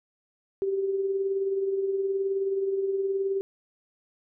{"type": "tone with tremolo", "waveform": "sine", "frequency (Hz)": 390, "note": "G4", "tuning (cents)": -9, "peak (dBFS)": -22, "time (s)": [0.62, 3.41], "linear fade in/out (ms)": 0, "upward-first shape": "triangle", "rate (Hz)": 19, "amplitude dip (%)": 50, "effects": []}